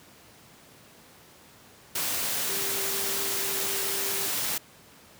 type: tone in noise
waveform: sine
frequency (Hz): 393.3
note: G4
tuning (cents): +6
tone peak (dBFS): -38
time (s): 2.49-4.27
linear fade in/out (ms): 5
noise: white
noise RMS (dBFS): -29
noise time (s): 1.95-4.58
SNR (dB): -12
effects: pink hiss -53 dBFS RMS until 5.19 s + high-pass 100 Hz 12 dB/octave